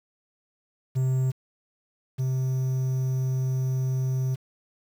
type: tone pair in turn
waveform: triangle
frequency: 130.3 / 130.3 Hz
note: C3 / C3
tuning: -7 / -7 cents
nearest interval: unison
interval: 0 cents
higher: neither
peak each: -19 / -21 dBFS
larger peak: first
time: 0.95-1.32 / 2.18-4.36 s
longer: second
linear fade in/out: 20 ms
effects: 8-bit